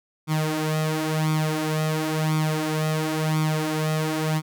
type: tone with flanger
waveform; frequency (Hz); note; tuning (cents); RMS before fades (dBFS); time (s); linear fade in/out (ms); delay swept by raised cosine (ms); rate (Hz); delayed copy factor
sawtooth; 155.9; D#3; +4; -24; 0.27-4.42; 50; 0.86 to 4.86; 0.96; +0.7
effects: none